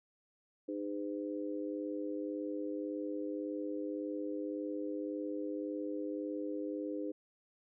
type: harmonic tone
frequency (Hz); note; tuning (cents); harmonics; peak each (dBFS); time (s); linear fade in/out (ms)
101.8; G#2; -34; 3 / 4 / 5; -38 / -43 / -42; 0.68-7.12; 10
effects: none